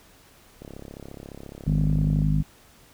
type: click train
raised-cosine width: 2 ms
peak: -26 dBFS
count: 56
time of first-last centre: 0.62-2.219 s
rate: 34.4 Hz
type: harmonic tone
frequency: 51.1 Hz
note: G#1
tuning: 27 cents flat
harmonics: 1 / 2 / 3 / 4 / 5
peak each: -25 / -32 / -21 / -30 / -31 dBFS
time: 1.66-2.43 s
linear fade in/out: 20 ms
effects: pink hiss -54 dBFS RMS until 2.93 s